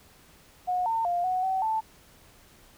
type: tone with pitch steps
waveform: sine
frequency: 726 / 905 / 701 / 739 / 760 / 881 Hz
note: F#5 / A5 / F5 / F#5 / F#5 / A5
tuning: -33 / +48 / +6 / -2 / +46 / +2 cents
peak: -24 dBFS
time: 0.67-1.81 s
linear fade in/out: 20 ms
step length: 190 ms
effects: pink hiss -56 dBFS RMS until 2.77 s